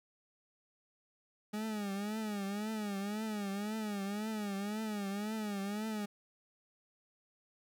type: tone with vibrato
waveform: 40% pulse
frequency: 207.7 Hz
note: G#3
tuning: in tune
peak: -35 dBFS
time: 1.53-6.06 s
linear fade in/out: 10 ms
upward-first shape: triangle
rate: 1.9 Hz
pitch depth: 120 cents each way
effects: 12-bit